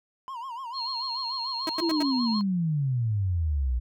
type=tone with vibrato; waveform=triangle; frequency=997 Hz; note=B5; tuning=16 cents sharp; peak=-32 dBFS; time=0.28-2.41 s; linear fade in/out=0 ms; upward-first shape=sine; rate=6.8 Hz; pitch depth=150 cents each way
type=tone; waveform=sine; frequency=4246 Hz; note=C8; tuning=25 cents sharp; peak=-30 dBFS; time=0.73-2.43 s; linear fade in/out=50 ms
type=tone bursts; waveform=sawtooth; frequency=320 Hz; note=D#4; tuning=49 cents sharp; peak=-23 dBFS; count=4; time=1.67-2.027 s; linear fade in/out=2 ms; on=24 ms; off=87 ms
type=exponential sweep; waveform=sine; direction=down; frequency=349.2 to 58.3 Hz; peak=-23 dBFS; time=1.81-3.8 s; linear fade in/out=20 ms
effects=none